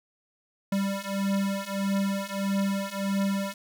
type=beating tone pair; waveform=square; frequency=196 / 197.6 Hz; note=G3 / G3; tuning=0 / +14 cents; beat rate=1.6 Hz; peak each=-30 / -29 dBFS; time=0.72-3.54 s; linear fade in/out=5 ms; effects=none